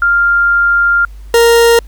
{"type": "tone pair in turn", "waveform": ["sine", "40% pulse"], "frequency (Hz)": [1396.9, 466.2], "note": ["F6", "A#4"], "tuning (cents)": [0, 0], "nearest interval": "octave + perfect fifth", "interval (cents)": 1900, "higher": "first", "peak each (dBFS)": [-7, -4], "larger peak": "second", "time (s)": [[0.02, 1.05], [1.34, 1.79]], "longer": "first", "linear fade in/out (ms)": 2, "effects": ["added 50 Hz sine -28 dBFS peak until 1.87 s", "pink hiss -49 dBFS RMS until 1.87 s"]}